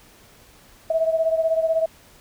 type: beating tone pair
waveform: sine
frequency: 645 / 661 Hz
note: E5 / E5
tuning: -38 / +5 cents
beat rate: 16 Hz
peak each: -19 / -24 dBFS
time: 0.9-1.86 s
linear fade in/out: 5 ms
effects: pink hiss -51 dBFS RMS until 2.2 s